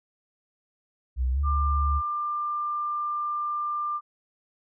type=tone with pitch glide; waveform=sine; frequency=63.4 to 71.58 Hz; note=B1 to D2; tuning=+46 to -44 cents; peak=-22 dBFS; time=1.16-2.02 s; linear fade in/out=50 ms; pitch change=+210 cents; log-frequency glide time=1.32-1.4 s
type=tone; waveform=sine; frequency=1192 Hz; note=D6; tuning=25 cents sharp; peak=-26 dBFS; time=1.43-4.01 s; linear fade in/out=50 ms
effects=none